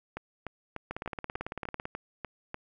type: two click trains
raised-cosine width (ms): 0.5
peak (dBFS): -21 / -20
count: 9 / 18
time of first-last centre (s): 0.17-2.544 / 0.91-1.854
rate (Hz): 3.37 / 18
effects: none